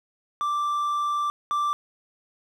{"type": "tone pair in turn", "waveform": "triangle", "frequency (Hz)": [1174.7, 1174.7], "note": ["D6", "D6"], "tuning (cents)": [0, 0], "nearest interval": "unison", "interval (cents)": 0, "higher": "neither", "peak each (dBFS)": [-21, -20], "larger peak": "second", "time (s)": [[0.41, 1.3], [1.51, 1.73]], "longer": "first", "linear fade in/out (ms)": 0, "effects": []}